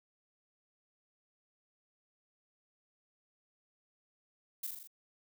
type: noise with echo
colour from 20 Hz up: violet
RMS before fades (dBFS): -38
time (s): 4.63-4.67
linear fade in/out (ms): 5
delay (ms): 41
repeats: 5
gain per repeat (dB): -3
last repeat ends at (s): 4.875
effects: none